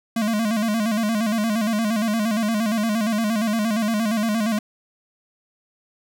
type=tone with vibrato; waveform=square; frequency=218.7 Hz; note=A3; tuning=10 cents flat; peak=-20 dBFS; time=0.16-4.59 s; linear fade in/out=5 ms; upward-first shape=square; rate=8.6 Hz; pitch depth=79 cents each way; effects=none